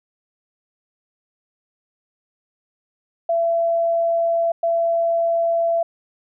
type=tone bursts at uneven times; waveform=sine; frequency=672 Hz; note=E5; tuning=33 cents sharp; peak=-16 dBFS; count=2; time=3.29-4.52 / 4.63-5.83 s; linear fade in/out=5 ms; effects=none